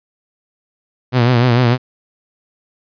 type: tone with vibrato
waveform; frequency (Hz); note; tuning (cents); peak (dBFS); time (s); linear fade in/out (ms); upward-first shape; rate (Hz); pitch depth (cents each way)
sawtooth; 122.2; B2; -18; -6; 1.12-1.78; 50; triangle; 6.7; 97
effects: resampled to 11025 Hz